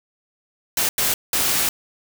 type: noise bursts at uneven times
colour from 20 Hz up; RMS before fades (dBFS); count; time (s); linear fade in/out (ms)
white; -20; 3; 0.77-0.89 / 0.98-1.14 / 1.33-1.69; 2
effects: none